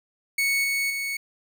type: tone with level steps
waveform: 40% pulse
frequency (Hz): 2217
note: C#7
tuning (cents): 0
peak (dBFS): -20 / -22 / -26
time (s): 0.38-1.17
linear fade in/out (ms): 5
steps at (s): 0.64 / 0.9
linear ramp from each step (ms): 2
effects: none